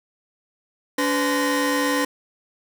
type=tone cluster; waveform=45% pulse; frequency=286.1 / 503 / 1034 / 1858 Hz; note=D4 / B4 / C6 / A#6; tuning=-45 / +32 / -21 / -6 cents; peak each=-23 / -25 / -27 / -27 dBFS; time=0.98-2.05 s; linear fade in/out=5 ms; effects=none